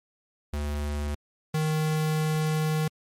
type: tone pair in turn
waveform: square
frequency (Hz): 73.42 / 155.57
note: D2 / D#3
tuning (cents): 0 / 0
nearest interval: octave + minor second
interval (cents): 1300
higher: second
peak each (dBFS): -28 / -24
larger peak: second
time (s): 0.53-1.15 / 1.54-2.88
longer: second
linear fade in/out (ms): 5
effects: MP3 64 kbps